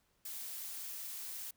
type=noise; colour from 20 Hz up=blue; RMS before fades=-44 dBFS; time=0.25-1.51 s; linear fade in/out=5 ms; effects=pink hiss -75 dBFS RMS until 1.56 s